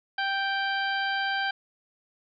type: harmonic tone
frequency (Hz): 784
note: G5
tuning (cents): 0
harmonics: 1 / 2 / 3 / 4 / 5 / 6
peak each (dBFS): -30 / -28 / -39 / -35 / -43 / -40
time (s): 0.18-1.51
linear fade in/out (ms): 5
effects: none